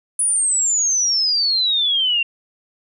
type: exponential sweep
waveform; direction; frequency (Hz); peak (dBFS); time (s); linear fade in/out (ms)
sine; down; 9956 to 2729; -15; 0.19-2.23; 5
effects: none